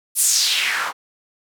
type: noise with band-pass filter sweep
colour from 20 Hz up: white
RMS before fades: -19 dBFS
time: 0.15-0.93 s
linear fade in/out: 50 ms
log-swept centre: 11000 to 970 Hz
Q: 2.8
effects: none